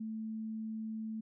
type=tone; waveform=sine; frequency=220 Hz; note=A3; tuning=in tune; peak=-37 dBFS; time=0-1.21 s; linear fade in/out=10 ms; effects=none